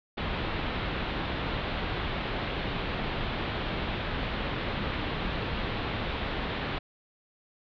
pink low-pass noise, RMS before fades -32 dBFS, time 0.17-6.79 s, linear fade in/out 10 ms, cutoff 3900 Hz, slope 48 dB/octave, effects none

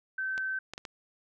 sine tone, 1541 Hz, G6, 30 cents flat, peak -30 dBFS, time 0.18-0.59 s, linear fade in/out 5 ms
clicks, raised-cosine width 0.2 ms, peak -22 dBFS, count 4, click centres 0.379 / 0.736 / 0.779 / 0.852 s
effects none

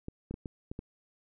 clicks, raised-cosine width 3 ms, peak -25 dBFS, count 6, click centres 0.084 / 0.31 / 0.341 / 0.458 / 0.715 / 0.791 s, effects none

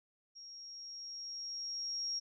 sine tone with level ramp, 5588 Hz, F8, in tune, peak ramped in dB -49 to -34 dBFS, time 0.35-2.2 s, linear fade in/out 20 ms, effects none

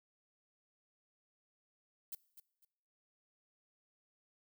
violet noise with echo, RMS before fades -43 dBFS, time 2.12-2.15 s, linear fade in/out 5 ms, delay 250 ms, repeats 2, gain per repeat -12 dB, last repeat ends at 2.65 s, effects noise-tail reverb RT60 0.9 s tail -22 dB re dry

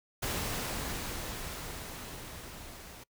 pink noise with level ramp, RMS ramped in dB -33 to -49 dBFS, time 0.22-3.04 s, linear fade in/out 10 ms, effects noise-tail reverb RT60 0.1 s tail -23 dB re dry

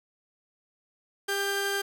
sawtooth tone pair together, 398.9 / 1584 Hz, G4 / G6, +30 / +18 cents, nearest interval 2 octaves, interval 2388 cents, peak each -26 / -26 dBFS, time 1.28-1.82 s, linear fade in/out 10 ms, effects none

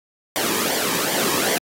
pink noise with flanger, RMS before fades -21 dBFS, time 0.36-1.58 s, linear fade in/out 0 ms, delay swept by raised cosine 0.75 to 1.46 ms, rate 2.6 Hz, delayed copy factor -0.6, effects high-pass 200 Hz 12 dB/octave + AAC 48 kbps

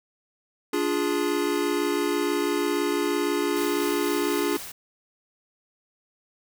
square chord, D diminished, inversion none, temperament equal with one note detuned, 291.3 / 349.2 / 415.3 Hz, D4 / F4 / Ab4, -14 / 0 / 0 cents, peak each -28 dBFS, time 0.73-4.57 s, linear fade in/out 5 ms
white noise with tremolo, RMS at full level -37 dBFS, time 3.56-4.72 s, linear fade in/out 5 ms, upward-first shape sine, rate 4.1 Hz, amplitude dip 30%
effects none

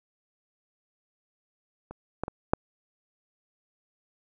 clicks, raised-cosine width 1 ms, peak -26 / -15 / -19 / -6 dBFS, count 4, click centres 1.91 / 2.236 / 2.281 / 2.535 s, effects none

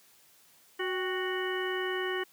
harmonic tone with a mistuned harmonic, 370 Hz, F#4, in tune, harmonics 1 / 2 / 3 / 4 / 5 / 6 / 8, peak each -32 / -43 / -40 / -41 / -36 / -46 / -40 dBFS, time 0.79-2.24 s, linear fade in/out 10 ms, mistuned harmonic 2, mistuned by +89 cents, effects white hiss -61 dBFS RMS until 2.32 s + high-pass 100 Hz 12 dB/octave

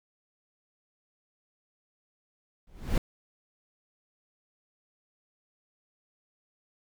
brown noise with exponential growth, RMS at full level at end -20 dBFS, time 2.67-2.98 s, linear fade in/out 2 ms, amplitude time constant 66 ms, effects none

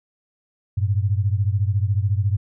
sine beating tone pair, 96.6 / 110.6 Hz, G2 / A2, -25 / +9 cents, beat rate 14 Hz, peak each -19 / -22 dBFS, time 0.77-2.37 s, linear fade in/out 10 ms, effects none

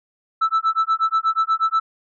sine tone with tremolo, 1318.5 Hz, E6, in tune, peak -11 dBFS, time 0.41-1.8 s, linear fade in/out 10 ms, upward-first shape sine, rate 8.3 Hz, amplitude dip 100%, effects tanh soft clip ceiling -13 dBFS

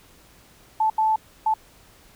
sine tone bursts at uneven times, 874 Hz, A5, 12 cents flat, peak -17 dBFS, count 3, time 0.8-0.9 / 0.98-1.16 / 1.46-1.54 s, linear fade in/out 5 ms, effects pink hiss -53 dBFS RMS until 2.15 s

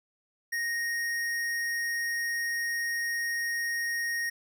triangle tone with hard clipping, 1864.7 Hz, A#6, in tune, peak -30 dBFS, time 0.52-4.3 s, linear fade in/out 10 ms, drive 18 dB, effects none

